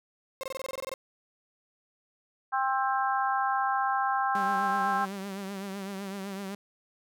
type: tone bursts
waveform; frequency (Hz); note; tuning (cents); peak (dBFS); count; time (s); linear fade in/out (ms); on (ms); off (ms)
35% pulse; 531; C5; +25; -31; 12; 0.41-0.939; 0; 23; 23
type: harmonic tone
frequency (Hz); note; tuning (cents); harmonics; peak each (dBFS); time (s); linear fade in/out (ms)
264.9; C4; +22; 3 / 4 / 5 / 6; -28 / -30 / -32 / -34; 2.52-5.06; 20
type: tone with vibrato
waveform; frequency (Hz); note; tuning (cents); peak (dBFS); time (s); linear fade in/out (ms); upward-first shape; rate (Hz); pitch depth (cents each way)
sawtooth; 196; G3; 0; -31; 4.35-6.55; 2; triangle; 7.9; 69
effects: none